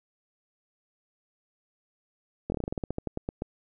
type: slowing click train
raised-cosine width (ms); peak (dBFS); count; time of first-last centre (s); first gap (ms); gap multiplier
2; -17; 16; 2.5-3.421; 21; 1.14
effects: none